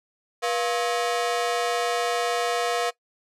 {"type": "ring-modulated tone", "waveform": "sawtooth", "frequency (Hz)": 591, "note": "D5", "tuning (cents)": 11, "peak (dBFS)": -16, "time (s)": [0.42, 2.91], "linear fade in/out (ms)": 20, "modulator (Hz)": 108, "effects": ["noise-tail reverb RT60 0.1 s tail -19 dB re dry", "low-pass 9000 Hz 12 dB/octave"]}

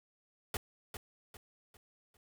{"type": "noise with echo", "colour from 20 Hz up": "pink", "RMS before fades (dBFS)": -36, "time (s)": [0.54, 0.57], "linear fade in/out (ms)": 2, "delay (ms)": 400, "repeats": 4, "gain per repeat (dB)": -8, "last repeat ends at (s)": 2.17, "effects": []}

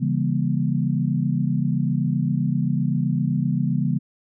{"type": "chord", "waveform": "sine", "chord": "C# diminished seventh", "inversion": "none", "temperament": "just", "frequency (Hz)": [138.59, 166.31, 199.57, 239.5], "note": ["C#3", "E3", "G3", "Bb3"], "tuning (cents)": [0, 16, 31, 47], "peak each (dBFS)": [-23, -24, -26, -26], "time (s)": [0, 3.99], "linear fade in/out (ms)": 20, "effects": []}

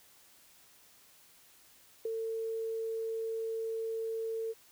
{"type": "tone with ADSR envelope", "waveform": "sine", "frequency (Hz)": 450, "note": "A4", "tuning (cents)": 39, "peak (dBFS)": -29, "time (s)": [2.05, 4.54], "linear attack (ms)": 5, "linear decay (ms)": 10, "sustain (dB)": -4, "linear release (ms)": 34, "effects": ["white hiss -61 dBFS RMS until 4.71 s"]}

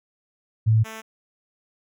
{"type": "tone pair in turn", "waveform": ["sine", "5% pulse"], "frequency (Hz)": [110.5, 221], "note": ["A2", "A3"], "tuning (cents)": [8, 8], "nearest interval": "octave", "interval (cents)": 1200, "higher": "second", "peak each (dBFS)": [-14, -24], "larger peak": "first", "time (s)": [[0.66, 0.84], [0.84, 1.02]], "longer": "neither", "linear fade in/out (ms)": 20, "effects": []}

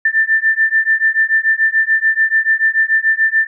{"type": "beating tone pair", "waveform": "sine", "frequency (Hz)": [1776, 1782.9], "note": ["A6", "A6"], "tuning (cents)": [16, 22], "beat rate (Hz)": 6.9, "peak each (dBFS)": -14, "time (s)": [0.05, 3.47], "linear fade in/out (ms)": 5, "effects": []}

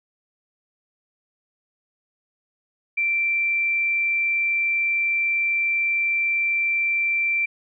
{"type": "tone", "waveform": "sine", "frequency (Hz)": 2349, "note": "D7", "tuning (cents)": 0, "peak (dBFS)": -19, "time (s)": [2.97, 7.46], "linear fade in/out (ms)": 10, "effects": []}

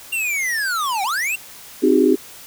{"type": "linear two-way sweep", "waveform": "square", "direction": "down then up", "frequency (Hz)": [2794, 740, 2794], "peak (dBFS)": -20, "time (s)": [0.12, 1.36], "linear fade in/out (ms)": 10, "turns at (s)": 1.03}
{"type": "chord", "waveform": "sine", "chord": "Ab dominant seventh", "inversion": "first", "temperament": "equal with one note detuned", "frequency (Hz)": [261.6, 311.1, 370, 406.3], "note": ["C4", "Eb4", "Gb4", "Ab4"], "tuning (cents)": [0, 0, 0, -38], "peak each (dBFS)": -17, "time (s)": [1.82, 2.16], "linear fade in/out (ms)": 20}
{"effects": ["white hiss -40 dBFS RMS until 2.46 s"]}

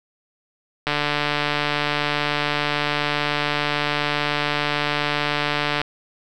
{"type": "click train", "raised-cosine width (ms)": 0.3, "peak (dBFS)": -5, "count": 728, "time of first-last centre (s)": [0.87, 5.816], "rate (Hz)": 147, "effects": []}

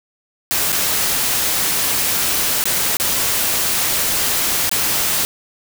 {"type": "noise with dropouts", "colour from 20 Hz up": "white", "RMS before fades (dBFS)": -18, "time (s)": [0.51, 5.25], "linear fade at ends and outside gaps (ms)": 0, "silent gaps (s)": [[0.721, 0.727], [2.64, 2.655], [2.969, 2.999], [4.694, 4.714]], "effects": []}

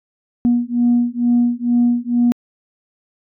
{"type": "beating tone pair", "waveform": "sine", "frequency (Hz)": [239.4, 241.6], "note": ["A#3", "B3"], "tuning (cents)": [46, -38], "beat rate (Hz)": 2.2, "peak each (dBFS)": -15, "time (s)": [0.45, 2.32], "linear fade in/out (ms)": 0, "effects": ["tanh soft clip ceiling -7 dBFS"]}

